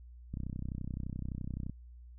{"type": "click train", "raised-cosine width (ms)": 5, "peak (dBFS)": -26, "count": 44, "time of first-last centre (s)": [0.34, 1.696], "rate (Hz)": 31.7, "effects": ["added 60 Hz sine -49 dBFS peak until 2.18 s"]}